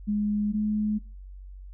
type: tone pair in turn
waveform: sine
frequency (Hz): 208.3 / 211.8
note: G#3 / G#3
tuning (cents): +5 / +34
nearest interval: unison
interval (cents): 29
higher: second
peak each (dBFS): -23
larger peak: neither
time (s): 0.07-0.53 / 0.53-0.99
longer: neither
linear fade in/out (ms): 20
effects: noise-tail reverb RT60 0.4 s tail -26 dB re dry + added 47 Hz sine -40 dBFS peak until 1.73 s